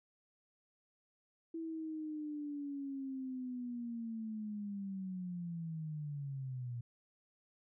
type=linear sweep; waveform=sine; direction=down; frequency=329.6 to 117.8 Hz; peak=-39 dBFS; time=1.54-6.81 s; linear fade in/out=5 ms; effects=none